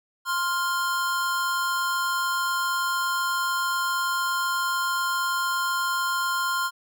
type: tone pair together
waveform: square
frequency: 1048.8 / 1400 Hz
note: C6 / F6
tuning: +4 / +4 cents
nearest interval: perfect fourth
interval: 500 cents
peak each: -27 dBFS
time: 0.25-6.71 s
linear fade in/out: 50 ms
effects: none